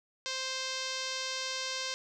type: tone with low-pass filter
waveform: 5% pulse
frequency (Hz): 523.3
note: C5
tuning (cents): 0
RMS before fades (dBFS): -36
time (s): 0.26-1.94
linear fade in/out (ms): 0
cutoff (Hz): 5600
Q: 1.7
effects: none